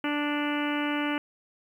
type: harmonic tone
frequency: 293.5 Hz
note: D4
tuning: 1 cent flat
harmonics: 1 / 2 / 3 / 4 / 5 / 6 / 7 / 8 / 9 / 10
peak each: -28 / -37 / -36 / -38 / -36 / -40 / -39 / -39 / -41 / -39 dBFS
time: 0.04-1.18 s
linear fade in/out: 2 ms
effects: 10-bit